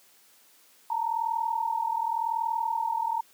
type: tone pair together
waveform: sine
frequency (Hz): 891.4 / 932.3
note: A5 / A#5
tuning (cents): +22 / 0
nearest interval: minor second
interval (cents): 78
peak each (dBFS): -29 / -28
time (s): 0.9-3.21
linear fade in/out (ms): 5
effects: white hiss -59 dBFS RMS until 3.33 s + high-pass 200 Hz 12 dB/octave